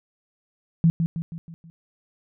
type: tone with echo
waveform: sine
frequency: 165.6 Hz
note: E3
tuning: 8 cents sharp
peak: -13 dBFS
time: 0.84-0.9 s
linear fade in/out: 0 ms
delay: 160 ms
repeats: 5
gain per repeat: -6 dB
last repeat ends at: 1.7 s
effects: none